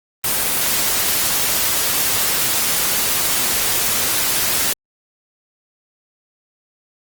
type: noise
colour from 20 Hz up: white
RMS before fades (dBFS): -18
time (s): 0.24-4.73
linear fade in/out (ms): 2
effects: Opus 24 kbps